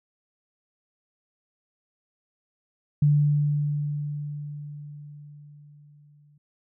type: tone with exponential decay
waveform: sine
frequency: 146.83 Hz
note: D3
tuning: in tune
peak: -15 dBFS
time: 3.02-6.38 s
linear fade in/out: 5 ms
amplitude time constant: 730 ms
effects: none